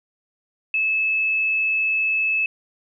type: tone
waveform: sine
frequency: 2605 Hz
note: E7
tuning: 21 cents flat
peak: -18 dBFS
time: 0.74-2.46 s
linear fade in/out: 2 ms
effects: none